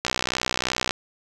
click train, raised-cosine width 0.2 ms, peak -5 dBFS, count 55, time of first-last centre 0.05-0.909 s, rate 62.9 Hz, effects none

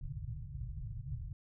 white low-pass noise, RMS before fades -42 dBFS, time 0.01-1.33 s, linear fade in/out 2 ms, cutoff 150 Hz, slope 96 dB/octave, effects none

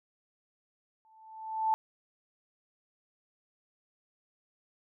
sine tone with exponential growth, 880 Hz, A5, in tune, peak -22 dBFS, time 1.05-1.74 s, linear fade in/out 0 ms, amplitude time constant 150 ms, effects none

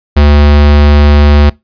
square tone, 73.1 Hz, D2, 7 cents flat, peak -3 dBFS, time 0.16-1.5 s, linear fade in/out 10 ms, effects noise-tail reverb RT60 0.2 s tail -22 dB re dry + resampled to 11025 Hz

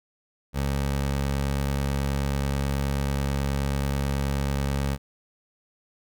20% pulse tone, 69.3 Hz, C#2, in tune, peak -19 dBFS, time 0.53-4.98 s, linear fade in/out 50 ms, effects none

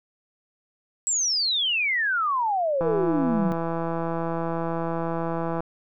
sine exponential sweep, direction down, 7850 to 170.9 Hz, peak -21 dBFS, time 1.07-3.52 s, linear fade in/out 0 ms
click train, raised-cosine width 1 ms, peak -15 dBFS, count 465, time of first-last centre 2.81-5.605 s, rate 166 Hz
effects none

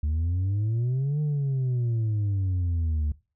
sine exponential two-way sweep, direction up then down, 73.42 to 152.1 to 73.42 Hz, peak -20 dBFS, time 0.03-3.12 s, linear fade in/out 5 ms, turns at 1.21 s, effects noise-tail reverb RT60 0.3 s tail -21 dB re dry + tanh soft clip ceiling -22 dBFS

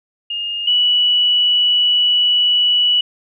sine tone pair in turn, 2835 / 2947 Hz, F7 / F#7, +25 / -8 cents, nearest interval minor second, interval 67 cents, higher second, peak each -20 / -11 dBFS, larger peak second, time 0.3-0.67 / 0.67-3.01 s, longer second, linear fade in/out 5 ms, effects none

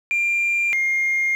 sine tone pair in turn, 2385 / 2125 Hz, D7 / C7, +26 / +26 cents, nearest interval major second, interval 200 cents, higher first, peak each -16 dBFS, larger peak neither, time 0.11-0.73 / 0.73-1.35 s, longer neither, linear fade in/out 0 ms, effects tanh soft clip ceiling -15 dBFS + 8-bit

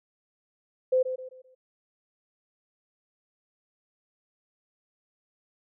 sine tone with echo, 514 Hz, C5, 31 cents flat, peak -19 dBFS, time 0.92-1.03 s, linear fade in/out 10 ms, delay 130 ms, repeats 4, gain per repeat -9 dB, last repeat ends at 1.55 s, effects none

